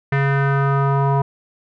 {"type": "tone with low-pass filter sweep", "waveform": "square", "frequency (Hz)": 138.59, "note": "C#3", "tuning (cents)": 0, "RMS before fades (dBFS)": -17, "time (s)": [0.12, 1.22], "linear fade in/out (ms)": 5, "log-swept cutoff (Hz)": [1900, 940], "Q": 3.7, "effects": []}